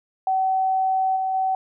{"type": "tone with level steps", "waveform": "sine", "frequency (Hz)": 760, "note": "F#5", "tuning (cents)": 46, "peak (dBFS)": [-18, -21, -19], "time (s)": [0.27, 1.55], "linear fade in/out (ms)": 2, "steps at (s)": [1.16, 1.34], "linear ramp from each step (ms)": 5, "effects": []}